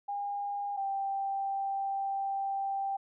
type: tone pair in turn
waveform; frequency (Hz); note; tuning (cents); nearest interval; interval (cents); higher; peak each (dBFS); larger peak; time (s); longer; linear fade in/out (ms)
sine; 810 / 785.6; G#5 / G5; -43 / +4; minor second; 53; first; -32 / -30; second; 0.08-0.77 / 0.77-2.97; second; 10
effects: none